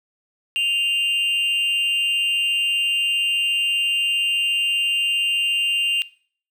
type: tone with amplitude modulation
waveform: triangle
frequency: 2794 Hz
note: F7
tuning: in tune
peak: -14 dBFS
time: 0.56-6.02 s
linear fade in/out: 0 ms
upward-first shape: sine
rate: 283 Hz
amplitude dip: 60%
effects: noise-tail reverb RT60 0.5 s tail -20 dB re dry